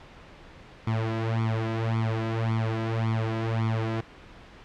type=tone with flanger; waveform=sawtooth; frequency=112.3 Hz; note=A2; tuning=36 cents sharp; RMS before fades=-27 dBFS; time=0.87-4.01 s; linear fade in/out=5 ms; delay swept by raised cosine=0.88 to 3.08 ms; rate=1.8 Hz; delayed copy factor=+1; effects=pink hiss -48 dBFS RMS until 4.64 s + low-pass 3000 Hz 12 dB/octave